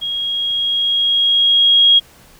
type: tone with level ramp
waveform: sine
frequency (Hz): 3282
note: G#7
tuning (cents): -21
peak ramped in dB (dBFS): -19 to -6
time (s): 0.01-2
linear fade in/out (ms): 20
effects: pink hiss -46 dBFS RMS until 2.39 s